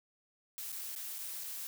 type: noise with dropouts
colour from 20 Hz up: blue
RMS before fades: -42 dBFS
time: 0.58-1.67 s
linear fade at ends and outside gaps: 0 ms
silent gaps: 0.72-0.726 / 0.952-0.961 / 1.184-1.189 / 1.437-1.441 s
effects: none